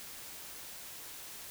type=silence; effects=white hiss -47 dBFS RMS until 1.5 s